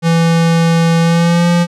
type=tone with pitch glide; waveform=square; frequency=166.3 to 172.96 Hz; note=E3 to F3; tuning=+16 to -16 cents; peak=-9 dBFS; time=0.02-1.67 s; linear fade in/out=50 ms; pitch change=+68 cents; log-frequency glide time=1-1.48 s; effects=low-pass 8000 Hz 12 dB/octave